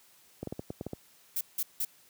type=clicks; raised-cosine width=2 ms; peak=-22 dBFS; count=8; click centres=0.43 / 0.473 / 0.525 / 0.594 / 0.704 / 0.811 / 0.866 / 0.933 s
type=noise bursts; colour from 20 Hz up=violet; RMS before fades=-31 dBFS; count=3; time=1.36-1.85 s; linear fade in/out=5 ms; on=50 ms; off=170 ms
effects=white hiss -61 dBFS RMS until 2.09 s + high-pass 80 Hz 12 dB/octave